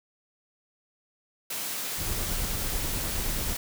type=high-pass noise; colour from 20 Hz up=white; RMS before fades=-33 dBFS; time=1.5-3.57 s; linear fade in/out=5 ms; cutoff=120 Hz; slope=24 dB/octave
type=noise with tremolo; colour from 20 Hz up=brown; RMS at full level=-30 dBFS; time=1.97-3.57 s; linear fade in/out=50 ms; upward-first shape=sine; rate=9.3 Hz; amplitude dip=45%
effects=none